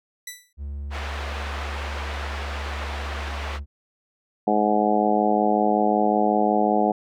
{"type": "tone with exponential decay", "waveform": "10% pulse", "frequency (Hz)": 1975.5, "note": "B6", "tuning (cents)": 0, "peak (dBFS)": -21, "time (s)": [0.27, 0.53], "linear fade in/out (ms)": 5, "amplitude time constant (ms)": 55}
{"type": "tone", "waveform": "triangle", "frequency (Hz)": 71.1, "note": "C#2", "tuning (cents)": 45, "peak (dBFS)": -27, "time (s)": [0.57, 3.66], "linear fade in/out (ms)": 50}
{"type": "band-pass noise", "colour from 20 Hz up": "pink", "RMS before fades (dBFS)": -34, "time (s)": [0.9, 3.6], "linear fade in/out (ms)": 50, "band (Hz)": [570, 2800], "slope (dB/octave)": 12}
{"type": "harmonic tone", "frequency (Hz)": 105.4, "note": "G#2", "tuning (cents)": 26, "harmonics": [2, 3, 4, 5, 6, 7, 8], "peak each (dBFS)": [-24, -26, -26, -27, -27, -22, -27], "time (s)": [4.47, 6.92], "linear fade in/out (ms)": 5}
{"effects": []}